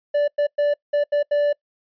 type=tone bursts at uneven times; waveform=triangle; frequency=583 Hz; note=D5; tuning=13 cents flat; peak=-14 dBFS; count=6; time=0.14-0.28 / 0.38-0.47 / 0.58-0.74 / 0.93-1.04 / 1.12-1.23 / 1.31-1.53 s; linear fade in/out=10 ms; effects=noise-tail reverb RT60 0.1 s tail -24 dB re dry + resampled to 11025 Hz